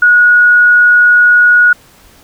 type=tone; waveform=sine; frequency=1454 Hz; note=F#6; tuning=31 cents flat; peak=-3 dBFS; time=0.02-1.73 s; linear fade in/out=5 ms; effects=pink hiss -43 dBFS RMS until 2.23 s